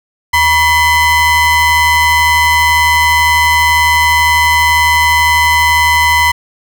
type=ring-modulated tone; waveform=square; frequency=523 Hz; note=C5; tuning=1 cent flat; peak=-5 dBFS; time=0.33-6.32 s; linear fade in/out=10 ms; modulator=1490 Hz; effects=none